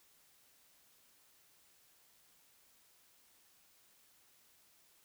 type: silence
effects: white hiss -68 dBFS RMS until 5.04 s